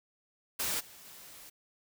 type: noise with level steps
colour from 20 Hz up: white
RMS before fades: -33 / -53 / -51 dBFS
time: 0.59-1.5 s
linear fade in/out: 10 ms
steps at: 0.79 / 1.04 s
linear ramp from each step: 20 ms
effects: none